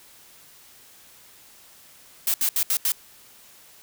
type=noise bursts at uneven times; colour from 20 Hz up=blue; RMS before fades=-22 dBFS; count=5; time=2.27-2.34 / 2.41-2.49 / 2.56-2.63 / 2.7-2.77 / 2.85-2.92 s; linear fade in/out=2 ms; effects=white hiss -51 dBFS RMS until 3.82 s